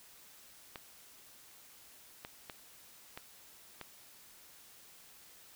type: clicks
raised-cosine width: 0.3 ms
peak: -27 dBFS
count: 5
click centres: 0.758 / 2.249 / 2.498 / 3.175 / 3.813 s
effects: white hiss -58 dBFS RMS until 5.55 s